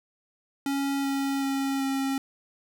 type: tone with pitch steps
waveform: square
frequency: 277.2 / 275 / 272.8 / 270.6 Hz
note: C#4 / C#4 / C#4 / C#4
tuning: 0 / -14 / -28 / -42 cents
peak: -26 dBFS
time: 0.66-2.18 s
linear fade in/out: 2 ms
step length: 380 ms
effects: 11-bit

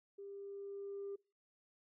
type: tone with level ramp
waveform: sine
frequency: 398.7 Hz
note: G4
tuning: 29 cents sharp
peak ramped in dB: -47 to -40 dBFS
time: 0.18-1.16 s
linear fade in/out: 10 ms
effects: noise-tail reverb RT60 0.3 s tail -24 dB re dry + tanh soft clip ceiling -38 dBFS

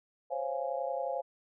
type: chord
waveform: sine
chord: Db major seventh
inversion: third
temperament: equal with one note detuned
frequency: 523.3 / 554.4 / 692.4 / 830.6 Hz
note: C5 / Db5 / F5 / Ab5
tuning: 0 / 0 / -15 / 0 cents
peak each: -36 / -37 / -37 / -39 dBFS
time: 0.3-1.22 s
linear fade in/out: 20 ms
effects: none

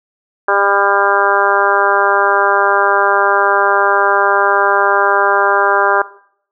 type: harmonic tone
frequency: 199.8 Hz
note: G3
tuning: 33 cents sharp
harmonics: 2 / 3 / 4 / 5 / 6 / 7 / 8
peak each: -18 / -18 / -18 / -18 / -18 / -18 / -18 dBFS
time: 0.48-6.02 s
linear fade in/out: 5 ms
effects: noise-tail reverb RT60 0.6 s tail -18 dB re dry

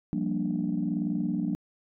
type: chord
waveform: sine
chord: G minor seventh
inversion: third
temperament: equal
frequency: 174.61 / 196 / 233.1 / 293.7 Hz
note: F3 / G3 / Bb3 / D4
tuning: 0 / 0 / 0 / 0 cents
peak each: -31 dBFS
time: 0.13-1.55 s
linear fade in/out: 0 ms
effects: tanh soft clip ceiling -18 dBFS

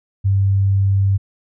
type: tone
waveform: sine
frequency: 98 Hz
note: G2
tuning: in tune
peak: -12 dBFS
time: 0.24-1.18 s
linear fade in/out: 20 ms
effects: none

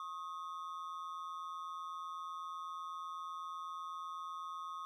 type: ring-modulated tone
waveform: triangle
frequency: 1172 Hz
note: D6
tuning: 4 cents flat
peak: -37 dBFS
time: 0-4.85 s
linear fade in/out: 0 ms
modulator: 84 Hz
effects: none

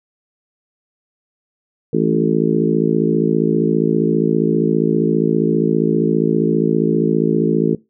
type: harmonic tone with a mistuned harmonic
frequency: 55 Hz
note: A1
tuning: in tune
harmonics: 3 / 4 / 5 / 6 / 7 / 8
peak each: -20 / -20 / -20 / -20 / -20 / -20 dBFS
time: 1.93-7.75 s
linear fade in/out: 5 ms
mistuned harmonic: 3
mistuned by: -22 cents
effects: noise-tail reverb RT60 0.2 s tail -19 dB re dry

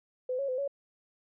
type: tone with pitch steps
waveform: sine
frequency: 507 / 553 / 510 / 560 Hz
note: B4 / C#5 / C5 / C#5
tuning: +45 / -4 / -44 / +18 cents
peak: -29 dBFS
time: 0.29-0.678 s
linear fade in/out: 5 ms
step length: 97 ms
effects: none

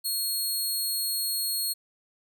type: tone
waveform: 15% pulse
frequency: 4300 Hz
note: C8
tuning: 47 cents sharp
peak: -20 dBFS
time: 0.04-1.74 s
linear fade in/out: 20 ms
effects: none

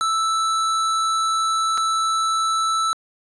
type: tone with dropouts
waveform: square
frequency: 1318.5 Hz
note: E6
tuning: in tune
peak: -19 dBFS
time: 0.01-2.93 s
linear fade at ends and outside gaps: 0 ms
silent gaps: 1.775-1.779 s
effects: resampled to 22050 Hz

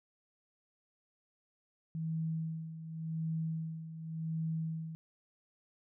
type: tone with tremolo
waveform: sine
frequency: 161.1 Hz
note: E3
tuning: 39 cents flat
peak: -32 dBFS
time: 1.95-4.95 s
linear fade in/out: 0 ms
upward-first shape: sine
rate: 0.89 Hz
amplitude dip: 70%
effects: none

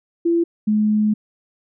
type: tone pair in turn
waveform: sine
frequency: 338.4 / 212.6 Hz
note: E4 / G#3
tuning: +45 / +41 cents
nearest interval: minor sixth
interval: 804 cents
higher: first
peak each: -14 dBFS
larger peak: neither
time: 0.25-0.44 / 0.67-1.14 s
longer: second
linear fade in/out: 10 ms
effects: none

